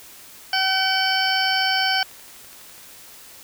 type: harmonic tone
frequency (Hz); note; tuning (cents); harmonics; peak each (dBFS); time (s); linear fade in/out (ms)
762; G5; -49; 1 / 2 / 3 / 4 / 6 / 7; -24 / -23 / -28 / -25 / -26 / -27; 0.53-2.03; 2
type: click train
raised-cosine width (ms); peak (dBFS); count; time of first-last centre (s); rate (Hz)
0.2; -29; 19; 1.28-2.78; 12
effects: white hiss -44 dBFS RMS until 3.43 s